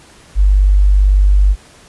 sine tone, 49 Hz, G1, in tune, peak -6 dBFS, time 0.35-1.56 s, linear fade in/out 50 ms, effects pink hiss -43 dBFS RMS until 1.88 s + resampled to 24000 Hz

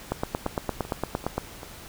two click trains, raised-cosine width 1 ms, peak -11 / -24 dBFS, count 12 / 4, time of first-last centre 0.12-1.38 / 0.46-1.632 s, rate 8.73 / 2.56 Hz, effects pink hiss -44 dBFS RMS until 1.88 s

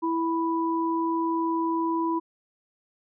sine tone pair together, 329.6 / 987.7 Hz, E4 / B5, 0 / 0 cents, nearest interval octave + perfect fifth, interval 1900 cents, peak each -25 / -27 dBFS, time 0.02-2.2 s, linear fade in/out 20 ms, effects none

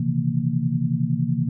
sine tone cluster, 126.6 / 137.3 / 158.3 / 168.9 / 230.8 Hz, B2 / C#3 / D#3 / E3 / A#3, +43 / -16 / +30 / +42 / -17 cents, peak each -26 dBFS, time 0-1.49 s, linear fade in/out 5 ms, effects none

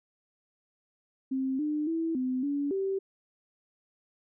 sine tone with pitch steps, 264.5 / 300.8 / 327.3 / 256.1 / 285 / 387.6 Hz, C4 / D4 / E4 / C4 / C#4 / G4, +19 / +42 / -12 / -37 / +48 / -20 cents, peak -27 dBFS, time 1.31-2.99 s, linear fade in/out 10 ms, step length 280 ms, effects none

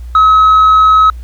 sine tone with tanh clipping, 1281 Hz, E6, 50 cents flat, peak -4 dBFS, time 0.15-1.1 s, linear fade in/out 2 ms, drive 1 dB, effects added 60 Hz sine -23 dBFS peak until 1.23 s + pink hiss -48 dBFS RMS until 1.23 s

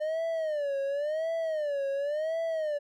triangle tone with vibrato, 602 Hz, D5, 43 cents sharp, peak -26 dBFS, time 0-2.79 s, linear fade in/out 20 ms, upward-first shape sine, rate 0.93 Hz, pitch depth 160 cents each way, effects none

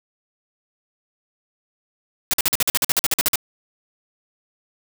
white noise bursts, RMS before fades -18 dBFS, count 15, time 2.31-3.357 s, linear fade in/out 0 ms, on 25 ms, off 48 ms, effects none

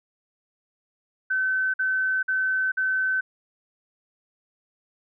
sine tone bursts, 1527 Hz, G6, 46 cents flat, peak -21 dBFS, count 4, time 1.3-3.21 s, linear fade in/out 10 ms, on 440 ms, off 50 ms, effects none

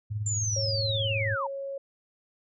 sine tone with tremolo, 105.6 Hz, G#2, 29 cents sharp, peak -26 dBFS, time 0.1-1.36 s, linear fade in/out 20 ms, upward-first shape sine, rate 19 Hz, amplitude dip 55%
sine linear sweep, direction down, 7300 to 853 Hz, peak -28 dBFS, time 0.26-1.47 s, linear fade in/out 5 ms
sine tone, 550 Hz, C#5, 14 cents flat, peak -32 dBFS, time 0.56-1.78 s, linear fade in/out 5 ms
effects none

